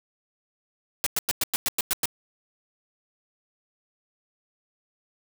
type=noise bursts; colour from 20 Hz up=white; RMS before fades=-24 dBFS; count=9; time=1.04-2.056 s; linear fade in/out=0 ms; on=24 ms; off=100 ms; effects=none